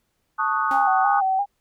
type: chord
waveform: sine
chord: D# half-diminished seventh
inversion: second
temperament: equal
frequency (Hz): 880 / 1108.7 / 1244.5 / 1480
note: A5 / C#6 / D#6 / F#6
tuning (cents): 0 / 0 / 0 / 0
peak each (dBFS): -26 / -26 / -23 / -27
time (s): 0.38-1.21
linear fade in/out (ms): 20
type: tone with vibrato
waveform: sine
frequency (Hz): 784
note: G5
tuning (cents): 0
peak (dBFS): -18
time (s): 0.7-1.46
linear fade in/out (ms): 50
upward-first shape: square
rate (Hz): 2.9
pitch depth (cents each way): 49
type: tone with exponential decay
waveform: sawtooth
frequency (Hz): 274.5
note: C#4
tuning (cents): -17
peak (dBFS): -27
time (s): 0.71-0.99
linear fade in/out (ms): 0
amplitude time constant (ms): 60
effects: pink hiss -72 dBFS RMS until 1.6 s